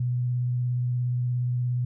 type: tone with vibrato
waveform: sine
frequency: 123.47 Hz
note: B2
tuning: in tune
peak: -23 dBFS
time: 0-1.85 s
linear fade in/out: 5 ms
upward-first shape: sine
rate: 17 Hz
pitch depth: 15 cents each way
effects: none